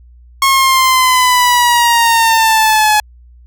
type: exponential sweep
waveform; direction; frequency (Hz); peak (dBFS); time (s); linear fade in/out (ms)
sawtooth; down; 1090 to 845; -4; 0.42-3; 2
effects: added 60 Hz sine -38 dBFS peak until 3.46 s